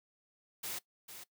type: noise with echo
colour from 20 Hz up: white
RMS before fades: -40 dBFS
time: 0.63-0.79 s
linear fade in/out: 10 ms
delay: 450 ms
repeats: 1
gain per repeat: -9 dB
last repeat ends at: 1.24 s
effects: noise-tail reverb RT60 0.1 s tail -19 dB re dry + high-pass 100 Hz 12 dB/octave

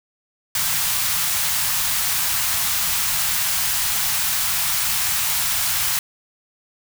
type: band-stop noise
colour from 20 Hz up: white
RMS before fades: -21 dBFS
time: 0.55-5.99 s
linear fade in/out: 2 ms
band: 170 to 780 Hz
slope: 24 dB/octave
effects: none

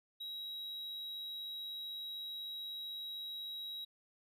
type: tone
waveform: triangle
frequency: 3849 Hz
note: B7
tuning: 45 cents flat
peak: -40 dBFS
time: 0.2-3.85 s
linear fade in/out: 10 ms
effects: none

